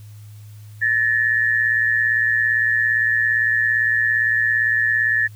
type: tone pair together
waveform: sine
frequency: 1736.4 / 1854 Hz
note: A6 / A#6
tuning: -23 / -10 cents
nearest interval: minor second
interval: 113 cents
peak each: -17 / -20 dBFS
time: 0.81-5.28 s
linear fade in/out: 20 ms
effects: added 105 Hz sine -37 dBFS peak until 5.35 s + white hiss -54 dBFS RMS until 5.35 s